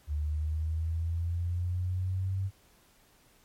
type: linear sweep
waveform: sine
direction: up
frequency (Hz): 73.42 to 97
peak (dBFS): -28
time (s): 0.07-2.51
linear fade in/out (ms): 50
effects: pink hiss -63 dBFS RMS until 3.44 s + MP3 64 kbps